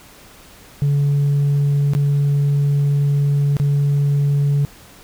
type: tone with dropouts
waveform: sine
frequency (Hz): 142.7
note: D3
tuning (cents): -49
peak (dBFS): -11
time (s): 0.82-4.65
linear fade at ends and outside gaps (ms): 0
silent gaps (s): 1.935-1.95 / 3.568-3.599
effects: tanh soft clip ceiling -12 dBFS + pink hiss -44 dBFS RMS until 5.03 s